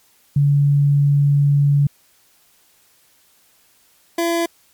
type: tone pair in turn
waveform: sine / 25% pulse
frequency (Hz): 142.8 / 337.7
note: D3 / E4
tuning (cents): -48 / +42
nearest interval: octave + minor third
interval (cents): 1490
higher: second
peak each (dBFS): -11 / -13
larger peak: first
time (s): 0.36-1.87 / 4.18-4.46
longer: first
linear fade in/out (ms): 5
effects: white hiss -56 dBFS RMS until 4.73 s + MP3 96 kbps